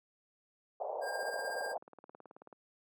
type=band-pass noise; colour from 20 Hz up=pink; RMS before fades=-39 dBFS; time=0.8-1.78 s; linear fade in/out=5 ms; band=480 to 840 Hz; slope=48 dB/octave
type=tone with tremolo; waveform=square; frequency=1602 Hz; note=G6; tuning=37 cents sharp; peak=-38 dBFS; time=1.01-1.75 s; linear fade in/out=50 ms; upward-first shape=triangle; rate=16 Hz; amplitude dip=55%
type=click train; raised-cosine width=1 ms; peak=-37 dBFS; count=25; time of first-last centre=1.23-2.527 s; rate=18.5 Hz
effects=high-pass 300 Hz 12 dB/octave